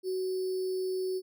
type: tone with sample-and-hold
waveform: sine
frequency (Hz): 373.6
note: F#4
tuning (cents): +17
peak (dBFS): -29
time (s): 0.03-1.22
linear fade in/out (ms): 50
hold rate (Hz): 4900
effects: none